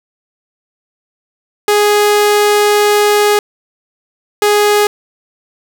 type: tone bursts at uneven times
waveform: sawtooth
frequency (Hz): 415.3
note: G#4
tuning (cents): 0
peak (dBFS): -4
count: 2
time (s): 1.68-3.39 / 4.42-4.87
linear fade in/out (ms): 2
effects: none